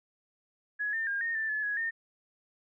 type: tone with pitch steps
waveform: sine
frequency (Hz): 1681 / 1802 / 1615 / 1841 / 1772 / 1720 / 1671 / 1823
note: G#6 / A6 / G#6 / A#6 / A6 / A6 / G#6 / A#6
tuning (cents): +20 / +41 / -49 / -22 / +12 / -40 / +10 / -39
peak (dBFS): -29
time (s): 0.79-1.91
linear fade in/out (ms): 20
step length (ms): 140
effects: none